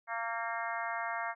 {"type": "harmonic tone with a mistuned harmonic", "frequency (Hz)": 230, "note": "A#3", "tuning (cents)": -23, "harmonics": [3, 4, 5, 6, 7, 8, 9], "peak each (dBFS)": [-39, -40, -41, -42, -42, -43, -44], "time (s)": [0.07, 1.35], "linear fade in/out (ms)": 50, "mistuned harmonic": 9, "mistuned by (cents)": 48, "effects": []}